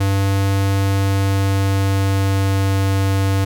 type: tone with pitch glide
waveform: square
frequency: 98 to 97.21 Hz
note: G2 to G2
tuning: 0 to -14 cents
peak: -15 dBFS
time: 0-3.45 s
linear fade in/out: 10 ms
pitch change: -14 cents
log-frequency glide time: 0.75-2.86 s
effects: none